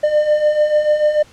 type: beating tone pair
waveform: triangle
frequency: 597 / 603.8 Hz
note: D5 / D5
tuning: +28 / +48 cents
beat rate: 6.8 Hz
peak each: -17 / -11 dBFS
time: 0.03-1.23 s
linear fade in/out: 10 ms
effects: pink hiss -47 dBFS RMS until 1.32 s + low-pass 8000 Hz 12 dB/octave